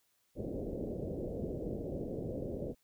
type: low-pass noise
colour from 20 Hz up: white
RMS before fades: -39 dBFS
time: 0.35-2.75 s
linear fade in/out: 50 ms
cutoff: 560 Hz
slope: 48 dB/octave
effects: white hiss -75 dBFS RMS until 2.83 s